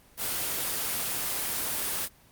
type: noise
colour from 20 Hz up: white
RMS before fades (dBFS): -30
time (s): 0.17-2.09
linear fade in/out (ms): 50
effects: pink hiss -58 dBFS RMS until 2.31 s + Opus 24 kbps